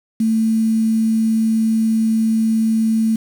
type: tone with quantisation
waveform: sine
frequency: 222.4 Hz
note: A3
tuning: 19 cents sharp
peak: -13 dBFS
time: 0.2-3.16 s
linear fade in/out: 5 ms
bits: 6
effects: none